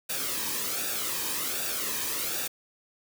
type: noise with flanger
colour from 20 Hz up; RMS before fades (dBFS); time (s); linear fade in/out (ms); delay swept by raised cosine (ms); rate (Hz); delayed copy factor
white; -31; 0.09-2.48; 10; 0.95 to 1.46; 1.3; -0.6
effects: none